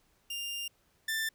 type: tone pair in turn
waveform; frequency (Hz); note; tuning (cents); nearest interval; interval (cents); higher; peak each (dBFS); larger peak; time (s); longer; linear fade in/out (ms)
sawtooth; 2800 / 1776.3; F7 / A6; +4 / +16; minor sixth; 788; first; -32 / -27; second; 0.3-0.68 / 1.08-1.29; first; 5
effects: pink hiss -70 dBFS RMS until 1.34 s